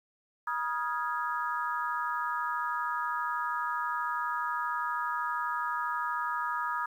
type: chord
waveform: sine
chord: F half-diminished seventh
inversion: second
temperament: equal with one note detuned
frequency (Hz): 963 / 1244.5 / 1396.9 / 1661.2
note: Cb6 / Eb6 / F6 / Ab6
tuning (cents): -44 / 0 / 0 / 0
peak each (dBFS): -34 / -33 / -39 / -37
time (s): 0.47-6.86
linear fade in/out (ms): 5
effects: 10-bit